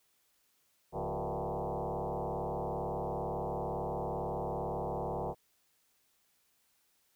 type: tone with frequency modulation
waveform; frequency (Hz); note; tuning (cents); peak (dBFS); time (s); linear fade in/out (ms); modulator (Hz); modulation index
sine; 138.59; C#3; 0; -33; 0.92-5.35; 50; 105; 7.5
effects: white hiss -73 dBFS RMS until 7.15 s